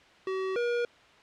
square tone pair in turn, 379.4 / 478 Hz, F#4 / A#4, +43 / +43 cents, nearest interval major third, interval 400 cents, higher second, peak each -30 / -27 dBFS, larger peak second, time 0.27-0.56 / 0.56-0.85 s, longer neither, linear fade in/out 2 ms, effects white hiss -56 dBFS RMS until 1.22 s + low-pass 3000 Hz 12 dB/octave

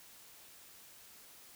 silence, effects white hiss -57 dBFS RMS until 1.55 s

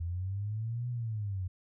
sine linear two-way sweep, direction up then down, 82.41 to 123.47 to 89.5 Hz, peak -32 dBFS, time 0-1.48 s, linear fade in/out 10 ms, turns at 0.89 s, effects none

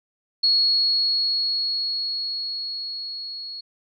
sine tone with level ramp, 4334 Hz, C#8, 40 cents flat, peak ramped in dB -15 to -32 dBFS, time 0.43-3.61 s, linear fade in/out 10 ms, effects none

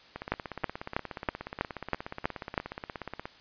two click trains, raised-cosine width 0.5 ms, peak -21 / -11 dBFS, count 53 / 8, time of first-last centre 0.16-3.255 / 0.32-2.578 s, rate 16.8 / 3.1 Hz, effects white hiss -55 dBFS RMS until 3.4 s + resampled to 11025 Hz

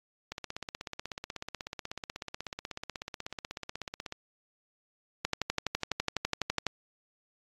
two click trains, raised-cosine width 0.2 ms, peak -20 / -11 dBFS, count 63 / 18, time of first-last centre 0.32-4.124 / 5.25-6.667 s, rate 16.3 / 12 Hz, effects AAC 32 kbps

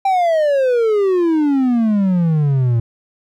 triangle exponential sweep, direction down, 792 to 113.6 Hz, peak -10 dBFS, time 0.05-2.8 s, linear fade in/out 5 ms, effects none

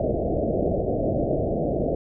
white low-pass noise, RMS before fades -24 dBFS, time 0-1.95 s, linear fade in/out 2 ms, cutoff 690 Hz, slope 96 dB/octave, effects none

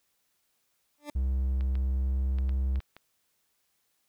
20% pulse tone with exponential growth, 294.2 Hz, D4, 3 cents sharp, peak -29 dBFS, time 0.98-1.1 s, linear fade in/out 2 ms, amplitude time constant 24 ms
triangle tone with pitch glide, 65.41 to 65.86 Hz, C2 to C2, 0 to +12 cents, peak -23 dBFS, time 1.15-2.8 s, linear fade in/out 10 ms, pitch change +12 cents, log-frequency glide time 1.94-2.18 s
clicks, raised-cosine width 0.3 ms, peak -31 dBFS, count 7, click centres 1.609 / 1.754 / 2.386 / 2.493 / 2.758 / 2.804 / 2.966 s
effects white hiss -74 dBFS RMS until 4.08 s

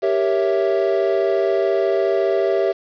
triangle chord, G diminished seventh, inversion none, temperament equal, 392 / 466.2 / 554.4 / 659.3 Hz, G4 / Bb4 / Db5 / Fb5, 0 / 0 / 0 / 0 cents, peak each -17 / -23 / -21 / -19 dBFS, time 0.02-2.73 s, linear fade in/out 20 ms, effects resampled to 11025 Hz + 7-bit

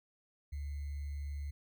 sine tone with sample-and-hold, 71.7 Hz, D2, 41 cents flat, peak -37 dBFS, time 0.52-1.51 s, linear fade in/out 10 ms, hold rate 2100 Hz, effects none

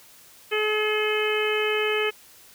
harmonic tone with a mistuned harmonic, 426.6 Hz, G#4, 46 cents sharp, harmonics 1 / 2 / 3 / 4 / 5 / 6 / 7, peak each -24 / -36 / -32 / -32 / -31 / -29 / -31 dBFS, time 0.51-2.11 s, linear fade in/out 20 ms, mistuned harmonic 7, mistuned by +31 cents, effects white hiss -51 dBFS RMS until 2.54 s

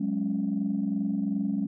sine chord, F# suspended second, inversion none, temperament equal, 185 / 207.7 / 277.2 Hz, F#3 / G#3 / C#4, 0 / 0 / 0 cents, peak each -31 / -27 / -30 dBFS, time 0-1.67 s, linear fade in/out 10 ms, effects tanh soft clip ceiling -18 dBFS

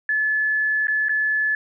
sine tone with dropouts, 1725 Hz, A6, 35 cents flat, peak -18 dBFS, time 0.09-1.55 s, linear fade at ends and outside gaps 2 ms, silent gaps 0.871-0.882 / 1.085-1.093 s, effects none

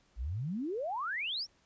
sine exponential sweep, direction up, 51 to 5780 Hz, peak -33 dBFS, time 0.16-1.47 s, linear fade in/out 50 ms, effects pink hiss -69 dBFS RMS until 1.65 s + resampled to 16000 Hz

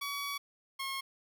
15% pulse tone pair in turn, 1133 / 1080 Hz, C#6 / C#6, +37 / -45 cents, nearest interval minor second, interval 82 cents, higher first, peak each -29 / -29 dBFS, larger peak neither, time 0.01-0.38 / 0.79-1.01 s, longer first, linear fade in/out 10 ms, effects none

